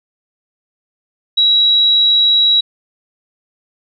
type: tone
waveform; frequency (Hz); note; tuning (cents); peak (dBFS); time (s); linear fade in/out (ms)
sine; 3878; B7; -32; -8; 1.37-2.61; 10
effects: none